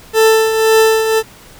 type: tone with tremolo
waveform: 40% pulse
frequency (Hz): 442.4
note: A4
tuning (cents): +9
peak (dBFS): -5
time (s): 0.13-1.23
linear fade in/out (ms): 50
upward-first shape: triangle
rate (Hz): 1.9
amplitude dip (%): 60
effects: pink hiss -40 dBFS RMS until 1.59 s